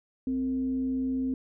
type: tone with frequency modulation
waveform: sine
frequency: 260.5 Hz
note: C4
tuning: 7 cents flat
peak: -26 dBFS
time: 0.27-1.34 s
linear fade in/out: 2 ms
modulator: 197 Hz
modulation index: 0.25
effects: none